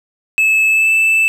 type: tone with pitch glide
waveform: triangle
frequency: 2605 to 2638 Hz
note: E7 to E7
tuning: -21 to +1 cents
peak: -8 dBFS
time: 0.38-1.28 s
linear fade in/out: 0 ms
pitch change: +22 cents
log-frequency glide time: 0.67-0.91 s
effects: none